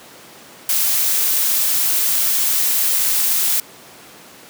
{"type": "noise", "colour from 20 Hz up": "blue", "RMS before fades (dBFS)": -17, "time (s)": [0.69, 3.6], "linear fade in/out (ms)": 2, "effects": ["pink hiss -41 dBFS RMS until 4.49 s", "high-pass 200 Hz 12 dB/octave"]}